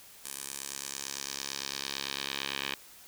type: tone with band-pass filter sweep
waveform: 10% pulse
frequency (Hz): 68.9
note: C#2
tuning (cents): -10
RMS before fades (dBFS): -38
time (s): 0.24-2.75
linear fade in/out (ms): 10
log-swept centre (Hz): 9900 to 3000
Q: 1.6
effects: white hiss -53 dBFS RMS until 3.07 s